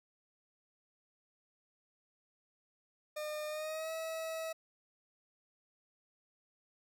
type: tone with pitch glide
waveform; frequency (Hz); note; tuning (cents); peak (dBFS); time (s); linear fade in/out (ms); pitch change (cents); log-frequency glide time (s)
40% pulse; 606 to 645.8; D#5 to E5; -46 to -36; -37; 3.16-4.53; 10; +110; 3.48-3.92
effects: none